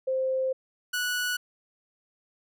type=tone pair in turn; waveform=sine / sawtooth; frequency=523.3 / 1473.3 Hz; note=C5 / F#6; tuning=0 / -8 cents; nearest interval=octave + tritone; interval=1792 cents; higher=second; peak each=-24 / -23 dBFS; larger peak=second; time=0.07-0.53 / 0.93-1.37 s; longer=first; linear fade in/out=10 ms; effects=none